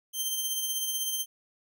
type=tone with tremolo; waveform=10% pulse; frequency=3136 Hz; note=G7; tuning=in tune; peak=-19 dBFS; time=0.13-1.26 s; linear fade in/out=50 ms; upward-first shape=sine; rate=16 Hz; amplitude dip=40%; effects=none